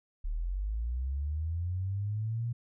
sine linear sweep, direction up, 35.44 to 119.9 Hz, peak -30 dBFS, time 0.24-2.53 s, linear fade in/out 10 ms, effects none

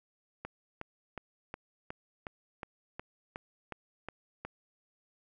click train, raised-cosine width 0.5 ms, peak -24 dBFS, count 12, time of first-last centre 0.45-4.45 s, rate 2.75 Hz, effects none

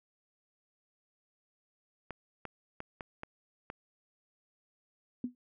clicks, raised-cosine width 0.5 ms, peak -25 dBFS, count 6, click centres 2.107 / 2.453 / 2.804 / 3.008 / 3.234 / 3.701 s
sine tone with exponential decay, 246.9 Hz, B3, in tune, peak -28 dBFS, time 5.24-5.35 s, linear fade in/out 2 ms, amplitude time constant 22 ms
effects none

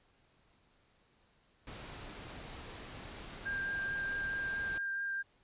pink noise, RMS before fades -47 dBFS, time 1.67-4.78 s, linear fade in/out 2 ms
sine tone with vibrato, 1595 Hz, G6, 30 cents sharp, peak -34 dBFS, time 3.45-5.23 s, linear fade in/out 20 ms, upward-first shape triangle, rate 4.6 Hz, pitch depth 14 cents each way
effects pink hiss -70 dBFS RMS until 5.43 s + resampled to 8000 Hz

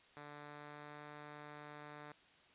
5% pulse tone with pitch glide, 146.83 to 148.36 Hz, D3 to D3, 0 to +18 cents, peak -39 dBFS, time 0.17-2.12 s, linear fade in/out 0 ms, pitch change +18 cents, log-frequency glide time 0.31-1.06 s, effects white hiss -66 dBFS RMS until 2.54 s + resampled to 8000 Hz

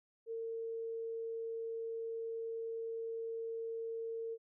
sine tone, 454.9 Hz, A#4, 42 cents flat, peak -38 dBFS, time 0.26-4.38 s, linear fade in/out 50 ms, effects none

